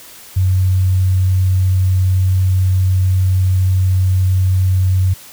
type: tone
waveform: sine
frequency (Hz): 93.3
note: F#2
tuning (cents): +15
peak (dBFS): -10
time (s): 0.36-5.14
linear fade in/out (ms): 10
effects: white hiss -38 dBFS RMS until 5.32 s